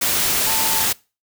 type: tone in noise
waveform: sine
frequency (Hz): 889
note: A5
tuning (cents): +18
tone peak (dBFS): -27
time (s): 0.46-0.85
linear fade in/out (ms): 10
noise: white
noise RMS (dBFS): -19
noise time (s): 0.01-0.93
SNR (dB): -11
effects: noise-tail reverb RT60 0.3 s tail -23 dB re dry